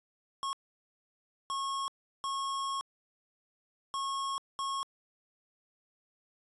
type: tone bursts at uneven times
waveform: square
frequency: 1092 Hz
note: C#6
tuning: 26 cents flat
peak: -33 dBFS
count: 5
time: 0.43-0.53 / 1.5-1.88 / 2.24-2.81 / 3.94-4.38 / 4.59-4.83 s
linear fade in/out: 0 ms
effects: resampled to 24000 Hz